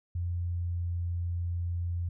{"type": "tone with pitch glide", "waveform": "sine", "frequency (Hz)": [87.31, 86.71], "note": ["F2", "F2"], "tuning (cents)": [0, -12], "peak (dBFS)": -29, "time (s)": [0.15, 2.09], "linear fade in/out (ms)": 5, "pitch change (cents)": -12, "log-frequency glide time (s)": [0.27, 0.88], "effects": []}